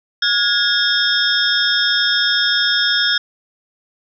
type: tone cluster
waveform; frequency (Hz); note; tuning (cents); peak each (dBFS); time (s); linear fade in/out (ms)
sine; 1434 / 1657 / 3294 / 3627 / 5300; F6 / G#6 / G#7 / A#7 / E8; +45 / -4 / -15 / -48 / +9; -20; 0.22-3.18; 5
effects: none